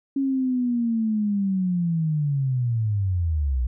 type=linear sweep; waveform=sine; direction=down; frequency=276.1 to 58.27 Hz; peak=-20 dBFS; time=0.16-3.67 s; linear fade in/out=5 ms; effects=none